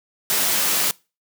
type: noise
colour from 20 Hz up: white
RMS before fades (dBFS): -20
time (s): 0.3-0.91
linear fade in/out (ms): 0
effects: noise-tail reverb RT60 0.3 s tail -24 dB re dry + high-pass 150 Hz 12 dB/octave